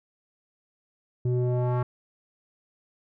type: tone with low-pass filter sweep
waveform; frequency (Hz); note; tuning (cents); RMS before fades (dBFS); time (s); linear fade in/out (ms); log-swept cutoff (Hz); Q
square; 123.7; B2; +3; -25; 1.25-1.83; 5; 290 to 1200; 1.9
effects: none